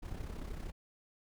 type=noise with amplitude modulation; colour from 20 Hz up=brown; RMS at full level=-39 dBFS; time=0.02-0.72 s; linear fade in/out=20 ms; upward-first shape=sine; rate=33 Hz; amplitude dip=60%; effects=none